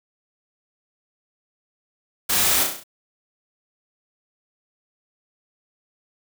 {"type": "noise with echo", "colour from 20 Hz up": "white", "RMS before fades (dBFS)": -21, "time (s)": [2.29, 2.64], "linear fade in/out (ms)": 10, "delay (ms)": 33, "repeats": 6, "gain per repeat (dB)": -4, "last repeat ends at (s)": 2.838, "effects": []}